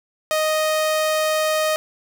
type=tone; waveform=sawtooth; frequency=622.3 Hz; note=D#5; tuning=in tune; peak=-14 dBFS; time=0.31-1.76 s; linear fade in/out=0 ms; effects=none